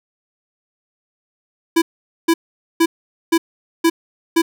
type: tone bursts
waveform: square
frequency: 331.5 Hz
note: E4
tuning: 10 cents sharp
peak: -11 dBFS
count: 6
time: 1.76-4.42 s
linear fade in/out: 10 ms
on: 60 ms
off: 460 ms
effects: none